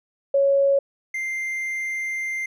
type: tone pair in turn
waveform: sine / triangle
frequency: 554.4 / 2093 Hz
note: C#5 / C7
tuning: 0 / 0 cents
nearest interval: octave + major seventh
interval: 2300 cents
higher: second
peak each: -15 / -23 dBFS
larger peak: first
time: 0.34-0.79 / 1.14-2.46 s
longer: second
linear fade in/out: 5 ms
effects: none